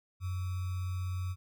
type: tone with sample-and-hold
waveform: sine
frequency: 91.6 Hz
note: F#2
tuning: 17 cents flat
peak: -32 dBFS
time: 0.2-1.36 s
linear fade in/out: 50 ms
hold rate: 1225 Hz
effects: none